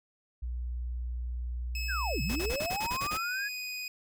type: tone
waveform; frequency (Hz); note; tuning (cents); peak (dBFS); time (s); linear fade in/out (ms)
sine; 60.6; B1; -32; -32; 0.42-2.53; 10
type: tone with pitch glide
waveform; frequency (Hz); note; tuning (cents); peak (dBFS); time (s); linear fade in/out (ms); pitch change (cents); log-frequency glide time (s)
25% pulse; 2586 to 2489; E7 to D#7; -34 to 0; -32; 1.75-3.88; 2; -66; 2.63-3.23
type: linear two-way sweep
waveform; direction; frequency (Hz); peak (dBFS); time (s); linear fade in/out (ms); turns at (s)
sine; down then up; 1700 to 116.2 to 1700; -32; 1.88-3.49; 20; 2.22
type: noise bursts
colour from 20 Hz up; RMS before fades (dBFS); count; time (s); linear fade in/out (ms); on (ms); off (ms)
pink; -37; 9; 2.29-3.176; 10; 70; 32
effects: none